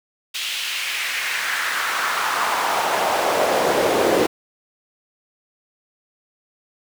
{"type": "noise with high-pass filter sweep", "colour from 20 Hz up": "brown", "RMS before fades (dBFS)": -21, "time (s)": [0.34, 4.27], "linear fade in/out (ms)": 10, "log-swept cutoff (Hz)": [3200, 390], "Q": 2.1, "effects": []}